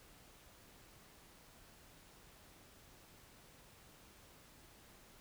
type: silence
effects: pink hiss -62 dBFS RMS until 5.2 s